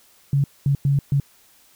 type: tone bursts at uneven times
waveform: sine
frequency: 140 Hz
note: C#3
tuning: 18 cents sharp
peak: -15 dBFS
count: 4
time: 0.33-0.44 / 0.66-0.75 / 0.85-0.99 / 1.12-1.2 s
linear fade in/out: 2 ms
effects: white hiss -55 dBFS RMS until 1.75 s